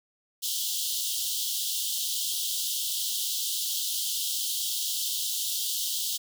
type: high-pass noise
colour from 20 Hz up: pink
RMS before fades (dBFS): -30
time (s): 0.42-6.18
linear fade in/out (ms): 20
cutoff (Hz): 3000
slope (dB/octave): 96
effects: none